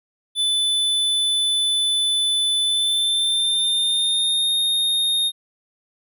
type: tone with pitch glide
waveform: square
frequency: 3500 to 3693 Hz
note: A7 to A#7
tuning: -10 to -17 cents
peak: -18 dBFS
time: 0.35-5.32 s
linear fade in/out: 50 ms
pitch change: +93 cents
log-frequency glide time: 2.61-4.53 s
effects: none